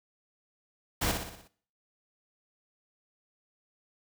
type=noise with echo; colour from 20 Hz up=pink; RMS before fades=-29 dBFS; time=1.01-1.12 s; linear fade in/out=10 ms; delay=60 ms; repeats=6; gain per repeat=-5 dB; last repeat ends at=1.48 s; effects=noise-tail reverb RT60 0.5 s tail -18 dB re dry